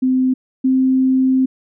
sine tone pair in turn, 258.1 / 261.1 Hz, C4 / C4, -23 / -3 cents, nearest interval unison, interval 20 cents, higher second, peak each -12 / -11 dBFS, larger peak second, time 0.02-0.34 / 0.64-1.46 s, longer second, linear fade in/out 10 ms, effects none

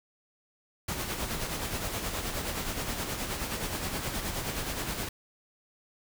pink noise with tremolo, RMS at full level -32 dBFS, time 0.88-5.09 s, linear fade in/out 5 ms, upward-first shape sine, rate 9.5 Hz, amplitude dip 45%, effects none

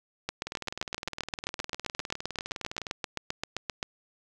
two click trains, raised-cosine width 0.2 ms, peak -18 / -13 dBFS, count 48 / 28, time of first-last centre 0.47-2.868 / 0.29-3.829 s, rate 19.6 / 7.63 Hz, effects none

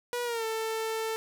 sawtooth tone with pitch glide, 484.9 to 444.7 Hz, B4 to A4, -32 to +18 cents, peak -26 dBFS, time 0.13-1.16 s, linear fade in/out 0 ms, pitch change -150 cents, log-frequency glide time 0.24-0.45 s, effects none

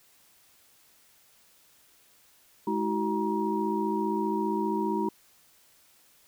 sine tone cluster, 210.8 / 323.4 / 378.5 / 947 Hz, G#3 / E4 / F#4 / A#5, +26 / -33 / +39 / +27 cents, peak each -31 dBFS, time 2.67-5.09 s, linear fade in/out 5 ms, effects white hiss -61 dBFS RMS until 6.27 s

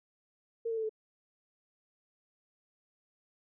sine tone with pitch steps, 459.2 / 451.1 / 443 / 435.2 Hz, A#4 / A4 / A4 / A4, -26 / +43 / +12 / -19 cents, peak -31 dBFS, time 0.65-0.894 s, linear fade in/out 10 ms, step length 61 ms, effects none

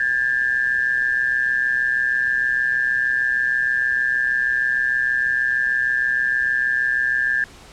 sine tone pair together, 1621 / 1747.4 Hz, G#6 / A6, -42 / -12 cents, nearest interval minor second, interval 130 cents, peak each -20 dBFS, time 0-7.44 s, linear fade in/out 2 ms, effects pink hiss -44 dBFS RMS until 7.72 s + low-pass 8000 Hz 12 dB/octave

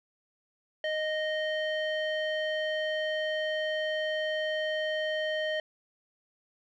square tone with low-pass filter, 620 Hz, D#5, 6 cents flat, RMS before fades -31 dBFS, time 0.84-5.6 s, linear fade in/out 2 ms, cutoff 2600 Hz, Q 6.5, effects none

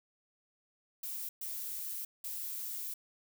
violet noise bursts at uneven times, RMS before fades -40 dBFS, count 3, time 1.03-1.29 / 1.41-2.05 / 2.24-2.94 s, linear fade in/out 5 ms, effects none

